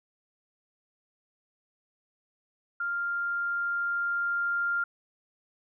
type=tone with level ramp; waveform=sine; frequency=1396.9 Hz; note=F6; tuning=in tune; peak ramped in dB=-28 to -25 dBFS; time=2.8-4.84 s; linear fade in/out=5 ms; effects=none